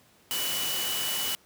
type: tone in noise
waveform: sine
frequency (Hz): 2960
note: F#7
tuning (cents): 0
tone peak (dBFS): -32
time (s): 0.31-1.35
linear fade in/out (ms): 0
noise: white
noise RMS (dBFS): -31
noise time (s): 0.31-1.35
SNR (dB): -4
effects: pink hiss -60 dBFS RMS until 1.45 s + high-pass 100 Hz 12 dB/octave